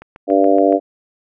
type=click train; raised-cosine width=0.5 ms; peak=-21 dBFS; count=6; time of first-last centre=0.02-0.725 s; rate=7.09 Hz
type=harmonic tone; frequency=98 Hz; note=G2; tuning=in tune; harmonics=3 / 4 / 5 / 6 / 7; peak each=-15 / -18 / -17 / -16 / -16 dBFS; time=0.27-0.8 s; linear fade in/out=50 ms
effects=none